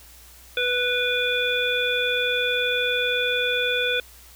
harmonic tone with a mistuned harmonic, 493.9 Hz, B4, in tune, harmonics 1 / 3 / 5 / 7, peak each -26 / -26 / -26 / -26 dBFS, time 0.57-4 s, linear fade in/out 2 ms, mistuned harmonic 5, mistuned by -18 cents, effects added 60 Hz sine -50 dBFS peak until 4.35 s + white hiss -49 dBFS RMS until 4.35 s

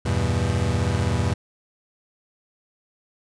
35% pulse chord, E minor, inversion none, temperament equal with one note detuned, 82.41 / 98 / 122.41 Hz, E2 / G2 / B2, 0 / 0 / -15 cents, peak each -23 dBFS, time 0.05-1.34 s, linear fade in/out 10 ms, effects resampled to 22050 Hz

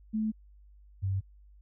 sine tone pair in turn, 217.3 / 96.43 Hz, A3 / G2, -21 / -28 cents, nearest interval octave + major second, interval 1407 cents, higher first, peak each -27 / -27 dBFS, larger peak neither, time 0.13-0.32 / 1.02-1.21 s, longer neither, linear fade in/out 20 ms, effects added 50 Hz sine -53 dBFS peak until 1.61 s

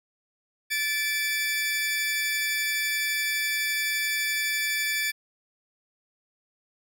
sawtooth tone pair together, 1745.2 / 2323 Hz, A6 / D7, -15 / -20 cents, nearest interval perfect fourth, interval 495 cents, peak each -25 / -24 dBFS, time 0.7-5.12 s, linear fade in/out 20 ms, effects none

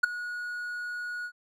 triangle tone with ADSR envelope, 1454 Hz, F#6, 31 cents flat, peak -13 dBFS, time 0.03-1.32 s, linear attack 10 ms, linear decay 9 ms, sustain -18 dB, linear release 70 ms, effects none

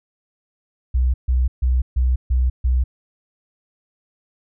sine tone bursts, 63 Hz, B1, 35 cents sharp, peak -14 dBFS, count 6, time 0.94-2.84 s, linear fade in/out 10 ms, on 200 ms, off 140 ms, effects none

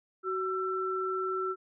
sine tone pair together, 375.3 / 1339.1 Hz, F#4 / E6, +25 / +27 cents, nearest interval octave + minor seventh, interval 2202 cents, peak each -32 / -32 dBFS, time 0.23-1.56 s, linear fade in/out 50 ms, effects none

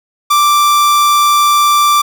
45% pulse tone, 1174.7 Hz, D6, in tune, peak -7 dBFS, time 0.3-2.02 s, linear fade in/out 10 ms, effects none

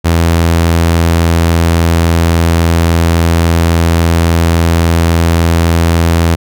sawtooth tone, 83.6 Hz, E2, 25 cents sharp, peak -3 dBFS, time 0.04-6.36 s, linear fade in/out 20 ms, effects none

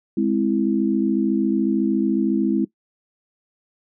sine chord, Ab augmented, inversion none, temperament equal, 207.7 / 261.6 / 329.6 Hz, Ab3 / C4 / E4, 0 / 0 / 0 cents, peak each -21 / -22 / -21 dBFS, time 0.17-2.65 s, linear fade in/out 5 ms, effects noise-tail reverb RT60 0.1 s tail -19 dB re dry

